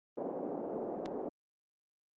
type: band-pass noise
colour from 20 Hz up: white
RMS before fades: -39 dBFS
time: 0.17-1.29 s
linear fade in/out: 5 ms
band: 220 to 620 Hz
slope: 24 dB/octave
type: click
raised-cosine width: 0.2 ms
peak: -27 dBFS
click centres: 1.059 s
effects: Opus 32 kbps